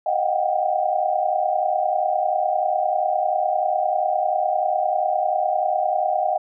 sine tone cluster, 621 / 714 / 744 / 784 Hz, D#5 / F5 / F#5 / G5, -3 / +38 / +9 / 0 cents, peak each -24 dBFS, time 0.06-6.38 s, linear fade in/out 5 ms, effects none

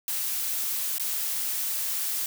blue noise with dropouts, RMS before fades -29 dBFS, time 0.08-2.26 s, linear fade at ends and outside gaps 1 ms, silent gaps 0.982-0.997 s, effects none

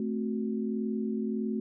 sine chord, F# diminished, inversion first, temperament equal, 220 / 261.6 / 370 Hz, A3 / C4 / F#4, 0 / 0 / 0 cents, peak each -30 / -36 / -36 dBFS, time 0-1.6 s, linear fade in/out 2 ms, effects none

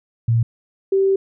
sine tone pair in turn, 115.6 / 388 Hz, A#2 / G4, -14 / -18 cents, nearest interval octave + major sixth, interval 2096 cents, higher second, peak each -13 dBFS, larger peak neither, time 0.28-0.43 / 0.92-1.16 s, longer second, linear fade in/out 5 ms, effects none

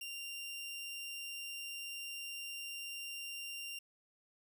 sawtooth tone, 2781 Hz, F7, 8 cents flat, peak -39 dBFS, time 0.01-3.79 s, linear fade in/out 5 ms, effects none

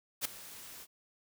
white noise with ADSR envelope, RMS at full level -31 dBFS, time 0.21-0.87 s, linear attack 41 ms, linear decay 6 ms, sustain -18 dB, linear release 48 ms, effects none

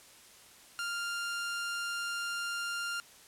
sawtooth tone, 1396.9 Hz, F6, in tune, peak -30 dBFS, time 0.79-3 s, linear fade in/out 0 ms, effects white hiss -56 dBFS RMS until 3.27 s + low-pass 11000 Hz 12 dB/octave

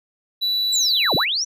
triangle tone, 3951 Hz, B7, in tune, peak -17 dBFS, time 0.41-1.25 s, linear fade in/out 20 ms
sine linear two-way sweep, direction down then up, 7902 to 92.2 to 6100 Hz, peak -19 dBFS, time 0.72-1.45 s, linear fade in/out 20 ms, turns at 1.15 s
effects none

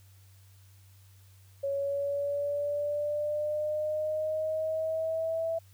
sine exponential sweep, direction up, 554.4 to 659.3 Hz, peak -28 dBFS, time 1.63-5.59 s, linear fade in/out 10 ms, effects added 96 Hz sine -54 dBFS peak until 5.73 s + white hiss -64 dBFS RMS until 5.73 s

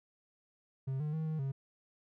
triangle tone with pitch steps, 133.3 / 151.1 / 158.4 / 157 / 135.7 Hz, C3 / D3 / D#3 / D#3 / C#3, +33 / +50 / +31 / +16 / -36 cents, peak -31 dBFS, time 0.87-1.52 s, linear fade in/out 10 ms, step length 130 ms, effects none

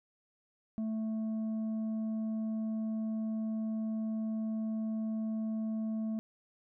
triangle tone with tanh clipping, 220 Hz, A3, in tune, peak -33 dBFS, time 0.78-6.19 s, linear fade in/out 0 ms, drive 9 dB, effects none

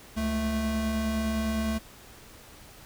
square tone pair together, 70.06 / 220 Hz, C#2 / A3, +19 / 0 cents, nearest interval octave + minor sixth, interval 1981 cents, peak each -33 / -28 dBFS, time 0.16-1.79 s, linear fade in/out 20 ms, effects pink hiss -50 dBFS RMS until 2.85 s

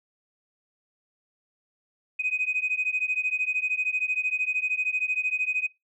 sine beating tone pair, 2500 / 2513 Hz, D#7 / D#7, +8 / +17 cents, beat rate 13 Hz, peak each -27 dBFS, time 2.19-5.67 s, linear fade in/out 10 ms, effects noise-tail reverb RT60 0.2 s tail -22 dB re dry + tanh soft clip ceiling -17 dBFS

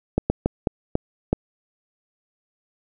slowing click train, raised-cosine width 2 ms, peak -5 dBFS, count 6, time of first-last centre 0.18-1.33 s, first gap 120 ms, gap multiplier 1.33, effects none

